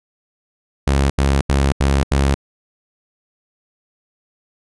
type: tone bursts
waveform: sawtooth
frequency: 68.9 Hz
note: C#2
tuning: 10 cents flat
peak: -9 dBFS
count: 5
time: 0.87-2.344 s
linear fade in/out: 5 ms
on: 230 ms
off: 81 ms
effects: resampled to 24000 Hz